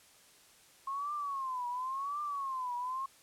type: tone with vibrato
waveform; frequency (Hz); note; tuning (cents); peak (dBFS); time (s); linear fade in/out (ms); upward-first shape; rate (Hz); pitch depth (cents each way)
sine; 1073; C6; +43; -34; 0.87-3.06; 5; triangle; 0.93; 190
effects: white hiss -61 dBFS RMS until 3.22 s + low-pass 11000 Hz 12 dB/octave